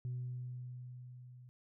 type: tone with level ramp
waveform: sine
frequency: 124.6 Hz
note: B2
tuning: 16 cents sharp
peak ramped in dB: -35 to -53 dBFS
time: 0.05-1.49 s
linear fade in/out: 0 ms
effects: tanh soft clip ceiling -34 dBFS